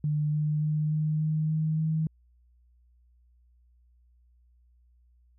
sine tone with pitch steps, 150 / 151.31 / 152.62 / 153.95 / 155.29 / 156.64 / 158 Hz, D3 / D#3 / D#3 / D#3 / D#3 / D#3 / D#3, +37 / -48 / -33 / -18 / -3 / +12 / +27 cents, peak -24 dBFS, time 0.04-2.07 s, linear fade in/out 2 ms, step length 290 ms, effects added 60 Hz sine -59 dBFS peak until 5.38 s

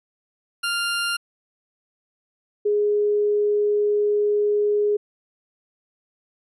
20% pulse / sine tone pair in turn, 1396.9 / 415.3 Hz, F6 / G#4, 0 / 0 cents, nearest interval octave + major sixth, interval 2100 cents, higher first, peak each -17 dBFS, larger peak neither, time 0.63-1.17 / 2.65-4.97 s, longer second, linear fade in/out 10 ms, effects resampled to 32000 Hz

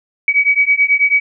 sine beating tone pair, 2266 / 2275.2 Hz, C#7 / C#7, +37 / +45 cents, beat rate 9.2 Hz, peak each -13 dBFS, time 0.28-1.2 s, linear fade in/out 2 ms, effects none

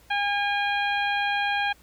harmonic tone, 812 Hz, G#5, 39 cents flat, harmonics 1 / 2 / 3 / 4 / 5, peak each -26 / -27 / -30 / -33 / -42 dBFS, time 0.1-1.73 s, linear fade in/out 10 ms, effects added 60 Hz sine -57 dBFS peak until 1.82 s + pink hiss -57 dBFS RMS until 1.82 s

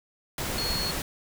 sine tone in noise, 4330 Hz, C#8, 41 cents flat, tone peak -29 dBFS, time 0.58-0.91 s, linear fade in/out 2 ms, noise pink, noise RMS -31 dBFS, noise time 0.38-1.02 s, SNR -1 dB, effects none

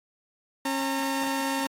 sawtooth tone pair together, 271.7 / 914 Hz, C#4 / A#5, -35 / -34 cents, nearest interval octave + major sixth, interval 2101 cents, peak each -24 / -26 dBFS, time 0.65-1.67 s, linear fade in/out 5 ms, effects AAC 48 kbps

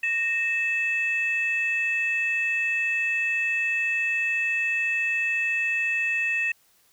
sine tone pair together, 1854 / 2620 Hz, A#6 / E7, -10 / -11 cents, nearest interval tritone, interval 599 cents, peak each -26 / -23 dBFS, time 0.03-6.52 s, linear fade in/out 5 ms, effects tanh soft clip ceiling -16 dBFS + white hiss -62 dBFS RMS until 6.92 s

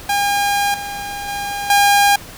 sawtooth tone with level steps, 809 Hz, G#5, 46 cents flat, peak -11 / -21 / -18 / -6 dBFS, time 0.09-2.16 s, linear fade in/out 5 ms, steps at 0.74 / 1.28 / 1.7 s, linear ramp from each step 2 ms, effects pink hiss -36 dBFS RMS until 2.37 s

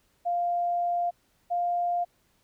sine tone pair in turn, 698.5 / 701 Hz, F5 / F5, 0 / +6 cents, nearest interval unison, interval 6 cents, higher second, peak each -24 dBFS, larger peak neither, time 0.25-1.11 / 1.5-2.05 s, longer first, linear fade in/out 20 ms, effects pink hiss -68 dBFS RMS until 2.43 s

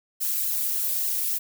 violet noise with flanger, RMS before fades -26 dBFS, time 0.2-1.39 s, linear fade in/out 20 ms, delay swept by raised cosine 0.82 to 2.92 ms, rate 3.5 Hz, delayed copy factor -0.9, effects none

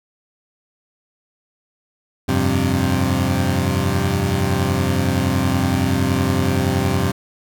20% pulse chord, F suspended second, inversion none, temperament equal, 87.31 / 98 / 130.81 Hz, F2 / G2 / C3, 0 / 0 / 0 cents, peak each -16 dBFS, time 2.28-7.12 s, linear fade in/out 10 ms, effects none

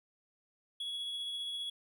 triangle tone with tremolo, 3357 Hz, G#7, 18 cents sharp, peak -34 dBFS, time 0.8-1.7 s, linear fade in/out 5 ms, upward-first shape triangle, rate 15 Hz, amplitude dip 25%, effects none

